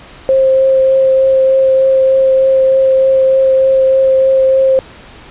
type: tone with vibrato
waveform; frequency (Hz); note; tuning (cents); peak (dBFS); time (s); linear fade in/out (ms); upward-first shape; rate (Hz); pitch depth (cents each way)
sine; 530; C5; +22; -6; 0.29-4.79; 0; triangle; 3.3; 10
effects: pink hiss -36 dBFS RMS until 5.3 s + resampled to 8000 Hz